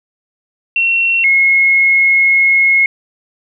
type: tone pair in turn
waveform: sine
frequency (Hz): 2722 / 2167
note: F7 / C#7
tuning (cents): -45 / -40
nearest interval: major third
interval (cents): 395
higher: first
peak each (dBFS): -10 / -7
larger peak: second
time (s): 0.76-1.24 / 1.24-2.86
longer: second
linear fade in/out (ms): 2
effects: none